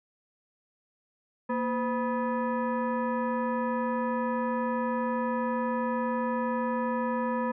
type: tone with frequency modulation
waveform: sine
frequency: 233.1 Hz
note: A#3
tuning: in tune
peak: -26 dBFS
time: 1.49-7.52 s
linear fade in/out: 10 ms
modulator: 744 Hz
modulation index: 1.3
effects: none